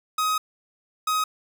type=tone pair in turn; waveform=45% pulse; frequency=1261 / 1261 Hz; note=D#6 / D#6; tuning=+23 / +23 cents; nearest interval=unison; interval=0 cents; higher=neither; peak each=-21 dBFS; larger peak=neither; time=0.18-0.38 / 1.07-1.24 s; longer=first; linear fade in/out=5 ms; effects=none